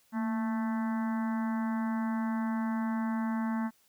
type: harmonic tone with a mistuned harmonic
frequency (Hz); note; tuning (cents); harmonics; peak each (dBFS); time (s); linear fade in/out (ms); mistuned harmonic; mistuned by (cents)
220; A3; 0; 1 / 3 / 4 / 5 / 6 / 7 / 8 / 9; -29 / -46 / -40 / -44 / -49 / -47 / -49 / -52; 0.12-3.71; 50; 1; +57
effects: white hiss -67 dBFS RMS until 3.88 s